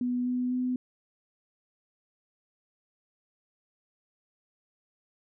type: tone with pitch steps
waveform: sine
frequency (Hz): 246.9 / 249.3 / 251.8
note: B3 / B3 / B3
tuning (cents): 0 / +16 / +34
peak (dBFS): -26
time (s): 0.01-0.76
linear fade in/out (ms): 2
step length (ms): 250
effects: none